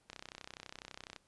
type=click train; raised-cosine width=0.2 ms; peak=-28 dBFS; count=35; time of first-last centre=0.1-1.163 s; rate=32 Hz; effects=pink hiss -72 dBFS RMS until 1.27 s + resampled to 24000 Hz